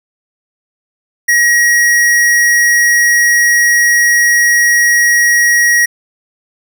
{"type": "tone with hard clipping", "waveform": "sine", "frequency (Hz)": 1900, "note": "A#6", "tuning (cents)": 33, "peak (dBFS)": -8, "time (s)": [1.28, 5.86], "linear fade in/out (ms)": 10, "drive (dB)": 17, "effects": []}